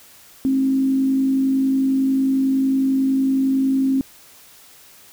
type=tone with frequency modulation; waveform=sine; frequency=267 Hz; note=C4; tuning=35 cents sharp; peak=-15 dBFS; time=0.45-4.01 s; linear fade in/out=0 ms; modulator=51 Hz; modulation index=0.26; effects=white hiss -47 dBFS RMS until 5.12 s